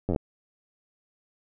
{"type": "slowing click train", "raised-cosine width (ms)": 2, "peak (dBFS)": -14, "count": 7, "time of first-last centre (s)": [0.09, 0.162], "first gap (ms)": 10, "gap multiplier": 1.07, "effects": []}